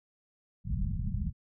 pink low-pass noise, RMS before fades -32 dBFS, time 0.64-1.33 s, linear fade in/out 50 ms, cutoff 210 Hz, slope 96 dB/octave, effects none

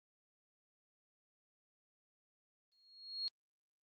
sine tone with exponential growth, 4292 Hz, C8, 43 cents sharp, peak -34 dBFS, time 2.72-3.28 s, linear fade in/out 0 ms, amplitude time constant 120 ms, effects Opus 32 kbps

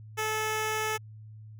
10% pulse tone, 433.7 Hz, A4, 25 cents flat, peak -20 dBFS, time 0.17-0.98 s, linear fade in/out 20 ms, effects added 108 Hz sine -44 dBFS peak until 1.59 s

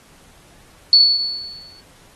sine tone with exponential decay, 4435 Hz, C#8, in tune, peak -5 dBFS, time 0.93-1.81 s, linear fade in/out 1 ms, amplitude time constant 190 ms, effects pink hiss -50 dBFS RMS until 2.15 s + AAC 32 kbps

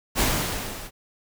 pink noise with level ramp, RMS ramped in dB -19 to -39 dBFS, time 0.15-0.91 s, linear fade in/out 50 ms, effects none

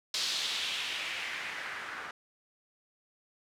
blue noise with low-pass filter sweep, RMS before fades -36 dBFS, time 0.14-2.11 s, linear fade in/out 2 ms, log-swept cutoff 4500 to 1400 Hz, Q 2.2, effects none

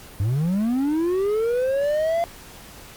triangle linear sweep, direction up, 92.5 to 690 Hz, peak -17 dBFS, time 0.2-2.24 s, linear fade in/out 0 ms, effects pink hiss -43 dBFS RMS until 2.96 s + Opus 48 kbps

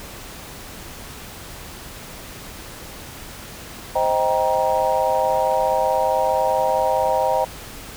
sine chord, C minor seventh, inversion none, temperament just, 523.3 / 627.9 / 784.9 / 941.9 Hz, C5 / Eb5 / G5 / Bb5, 0 / +16 / +2 / +18 cents, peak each -22 dBFS, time 3.95-7.45 s, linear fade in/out 10 ms, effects pink hiss -37 dBFS RMS until 7.96 s

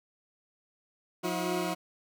20% pulse tone cluster, 178.5 / 322.1 / 359.9 Hz, F3 / E4 / F#4, +38 / -40 / -48 cents, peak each -29 dBFS, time 1.23-1.75 s, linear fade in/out 20 ms, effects none

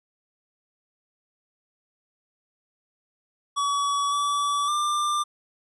square tone with pitch steps, 1136 / 1150 / 1190 Hz, C#6 / D6 / D6, +42 / -37 / +22 cents, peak -23 dBFS, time 3.56-5.24 s, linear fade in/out 20 ms, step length 560 ms, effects resampled to 24000 Hz

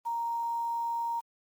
sine tone with quantisation, 932.3 Hz, A#5, in tune, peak -29 dBFS, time 0.05-1.21 s, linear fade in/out 20 ms, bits 9, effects Opus 24 kbps

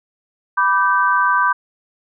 sine chord, G major, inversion first, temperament equal with one note detuned, 987.8 / 1174.7 / 1548.2 Hz, B5 / D6 / G6, 0 / 0 / -22 cents, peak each -17 dBFS, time 0.57-1.53 s, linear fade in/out 10 ms, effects none

